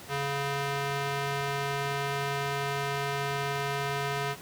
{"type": "tone with band-pass filter", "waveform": "square", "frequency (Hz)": 140.3, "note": "C#3", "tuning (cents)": 21, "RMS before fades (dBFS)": -31, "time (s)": [0.08, 4.36], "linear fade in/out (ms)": 50, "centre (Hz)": 1600, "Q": 0.51, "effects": ["pink hiss -46 dBFS RMS until 4.41 s", "high-pass 80 Hz 12 dB/octave"]}